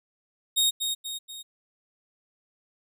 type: tone with echo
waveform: sawtooth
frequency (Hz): 3729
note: A#7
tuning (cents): 0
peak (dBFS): -17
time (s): 0.56-0.71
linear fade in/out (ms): 20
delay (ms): 240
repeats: 3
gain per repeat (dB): -6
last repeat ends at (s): 1.43
effects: none